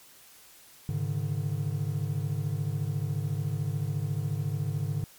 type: chord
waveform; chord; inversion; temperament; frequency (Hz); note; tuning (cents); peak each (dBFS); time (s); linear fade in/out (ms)
triangle; Ab suspended fourth; none; equal with one note detuned; 103.83 / 138.59 / 152.54; Ab2 / Db3 / Eb3; 0 / 0 / -34; -30; 0.89-5.04; 0
effects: white hiss -54 dBFS RMS until 5.18 s + MP3 96 kbps

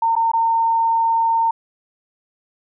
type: tone with dropouts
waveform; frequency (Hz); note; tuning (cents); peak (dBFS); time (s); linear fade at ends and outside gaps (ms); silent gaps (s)
sine; 912; A#5; -38; -14; 0.02-1.51; 5; 0.154-0.163 / 0.317-0.334
effects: none

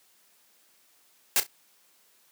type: noise with echo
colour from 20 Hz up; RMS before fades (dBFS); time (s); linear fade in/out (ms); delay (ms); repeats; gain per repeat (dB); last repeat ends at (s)
white; -22; 1.36-1.4; 0; 33; 2; -13; 1.466
effects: white hiss -63 dBFS RMS until 2.31 s + high-pass 200 Hz 12 dB/octave

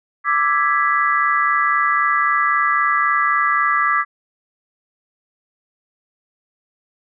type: chord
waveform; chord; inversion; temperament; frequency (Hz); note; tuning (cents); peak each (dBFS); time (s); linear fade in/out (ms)
sine; E dominant seventh; third; equal; 1174.7 / 1318.5 / 1661.2 / 1975.5; D6 / E6 / G#6 / B6; 0 / 0 / 0 / 0; -17 / -22 / -21 / -21; 0.24-4.05; 50
effects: none

